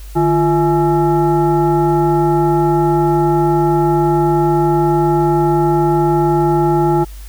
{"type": "tone with frequency modulation", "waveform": "sine", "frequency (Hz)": 345.1, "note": "F4", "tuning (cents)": -21, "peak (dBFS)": -10, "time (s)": [0.15, 7.05], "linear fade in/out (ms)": 20, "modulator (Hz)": 496, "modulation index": 1.1, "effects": ["added 50 Hz sine -29 dBFS peak until 7.28 s", "white hiss -43 dBFS RMS until 7.28 s"]}